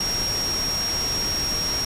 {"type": "tone in noise", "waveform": "sine", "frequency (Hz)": 5588, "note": "F8", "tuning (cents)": 0, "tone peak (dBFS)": -23, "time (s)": [0, 1.85], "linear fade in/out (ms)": 5, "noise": "pink", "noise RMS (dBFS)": -30, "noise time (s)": [0, 1.85], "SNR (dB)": 4, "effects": ["resampled to 32000 Hz"]}